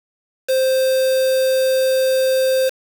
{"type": "tone with quantisation", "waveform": "triangle", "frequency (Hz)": 523.3, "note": "C5", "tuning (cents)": 0, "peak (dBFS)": -12, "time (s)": [0.48, 2.7], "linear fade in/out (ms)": 20, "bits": 4, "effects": []}